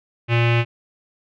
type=tone with low-pass filter; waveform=square; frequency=117.6 Hz; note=A#2; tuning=16 cents sharp; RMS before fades=-17 dBFS; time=0.28-0.65 s; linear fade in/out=50 ms; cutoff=2600 Hz; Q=5; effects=none